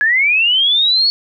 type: linear sweep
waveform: sine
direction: up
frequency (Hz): 1661.2 to 4434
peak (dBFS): -10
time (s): 0.01-1.1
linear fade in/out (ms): 0
effects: none